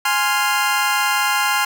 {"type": "chord", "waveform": "25% pulse", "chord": "F minor", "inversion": "first", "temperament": "equal", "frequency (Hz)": [830.6, 1046.5, 1396.9], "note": ["Ab5", "C6", "F6"], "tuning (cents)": [0, 0, 0], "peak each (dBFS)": -17, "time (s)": [0.05, 1.65], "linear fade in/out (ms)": 5, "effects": []}